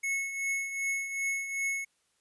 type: tone with tremolo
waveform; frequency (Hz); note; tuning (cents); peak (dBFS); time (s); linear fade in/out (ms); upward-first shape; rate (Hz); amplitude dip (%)
square; 2193; C#7; -19; -28; 0.03-1.85; 10; triangle; 2.6; 65
effects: white hiss -73 dBFS RMS until 2.2 s + resampled to 24000 Hz